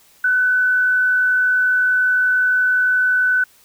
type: tone with frequency modulation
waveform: sine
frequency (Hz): 1501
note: F#6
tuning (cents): +24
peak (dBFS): -13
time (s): 0.24-3.44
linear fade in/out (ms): 5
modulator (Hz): 51.5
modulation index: 0.29
effects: white hiss -52 dBFS RMS until 3.64 s